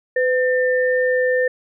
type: tone pair together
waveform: sine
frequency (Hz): 505 / 1799.6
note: B4 / A6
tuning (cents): +39 / +39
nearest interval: octave + minor seventh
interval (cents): 2200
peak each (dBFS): -16 / -21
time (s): 0.16-1.48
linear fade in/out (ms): 5
effects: none